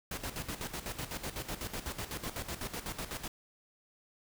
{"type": "noise with tremolo", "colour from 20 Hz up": "pink", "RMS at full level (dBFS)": -38, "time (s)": [0.11, 3.28], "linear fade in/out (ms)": 5, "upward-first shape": "square", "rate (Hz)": 8, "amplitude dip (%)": 70, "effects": []}